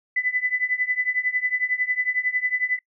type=tone with tremolo; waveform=sine; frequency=2000 Hz; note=B6; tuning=21 cents sharp; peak=-17 dBFS; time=0.16-2.79 s; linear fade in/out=5 ms; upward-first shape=triangle; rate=11 Hz; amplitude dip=95%; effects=noise-tail reverb RT60 0.1 s tail -24 dB re dry